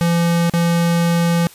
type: tone with dropouts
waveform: square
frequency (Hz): 170.1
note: F3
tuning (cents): -45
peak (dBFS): -14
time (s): 0.01-1.47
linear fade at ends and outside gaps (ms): 0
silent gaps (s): 0.497-0.537
effects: white hiss -43 dBFS RMS until 1.54 s + resampled to 32000 Hz